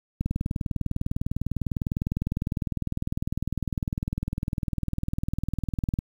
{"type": "click train", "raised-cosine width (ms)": 5, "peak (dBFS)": -14, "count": 116, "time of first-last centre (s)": [0.21, 5.989], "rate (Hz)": 19.9, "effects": ["8-bit"]}